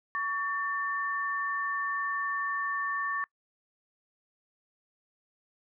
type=tone pair together; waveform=sine; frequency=1128 / 1789 Hz; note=C#6 / A6; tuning=+30 / +28 cents; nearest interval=minor sixth; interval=798 cents; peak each=-31 / -32 dBFS; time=0.15-3.24 s; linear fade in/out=0 ms; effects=noise-tail reverb RT60 0.1 s tail -24 dB re dry